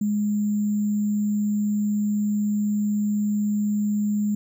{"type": "tone with sample-and-hold", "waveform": "sine", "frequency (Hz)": 208, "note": "G#3", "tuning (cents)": 3, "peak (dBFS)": -20, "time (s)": [0.01, 4.35], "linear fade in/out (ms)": 5, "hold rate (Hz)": 7350, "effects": []}